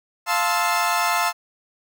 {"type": "chord", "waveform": "30% pulse", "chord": "F major seventh", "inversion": "none", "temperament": "equal with one note detuned", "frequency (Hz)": [698.5, 880, 1046.5, 1307.1], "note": ["F5", "A5", "C6", "E6"], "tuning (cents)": [0, 0, 0, -15], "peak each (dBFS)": -22, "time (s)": [0.26, 1.33], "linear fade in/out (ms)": 50, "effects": []}